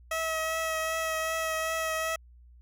15% pulse tone with vibrato, 643 Hz, E5, 43 cents flat, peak -22 dBFS, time 0.11-2.16 s, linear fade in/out 5 ms, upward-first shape triangle, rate 2.6 Hz, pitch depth 18 cents each way, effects added 60 Hz sine -51 dBFS peak until 2.61 s

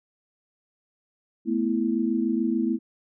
sine chord, A suspended second, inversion none, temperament equal, 220 / 246.9 / 329.6 Hz, A3 / B3 / E4, 0 / 0 / 0 cents, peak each -26 dBFS, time 1.45-2.79 s, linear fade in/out 50 ms, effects none

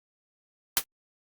white noise with exponential decay, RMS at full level -17 dBFS, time 0.77-0.84 s, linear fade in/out 0 ms, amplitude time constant 15 ms, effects Opus 48 kbps

